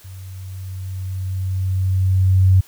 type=tone with level ramp; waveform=sine; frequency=94 Hz; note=F#2; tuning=28 cents sharp; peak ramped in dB=-33 to -8 dBFS; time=0.04-2.61 s; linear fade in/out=10 ms; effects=white hiss -48 dBFS RMS until 2.67 s